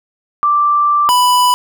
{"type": "tone pair in turn", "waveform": ["sine", "square"], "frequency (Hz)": [1174.7, 990.9], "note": ["D6", "B5"], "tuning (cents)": [0, 5], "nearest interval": "minor third", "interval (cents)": 295, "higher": "first", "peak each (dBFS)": -9, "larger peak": "neither", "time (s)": [[0.43, 1.09], [1.09, 1.54]], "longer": "first", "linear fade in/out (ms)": 0, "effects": []}